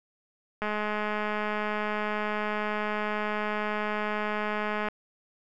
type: click train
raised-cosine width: 0.5 ms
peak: -16 dBFS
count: 901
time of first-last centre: 0.62-4.885 s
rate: 211 Hz
effects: none